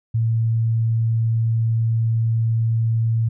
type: tone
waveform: sine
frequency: 113.6 Hz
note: A#2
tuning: 44 cents flat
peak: -16 dBFS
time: 0.14-3.29 s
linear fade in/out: 10 ms
effects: none